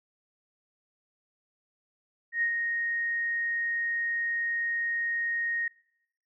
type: tone with ADSR envelope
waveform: sine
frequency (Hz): 1864.7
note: A#6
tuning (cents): 0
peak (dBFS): -23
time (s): 2.32-5.68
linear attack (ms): 100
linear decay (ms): 81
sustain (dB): -4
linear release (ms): 4
effects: noise-tail reverb RT60 0.8 s tail -23 dB re dry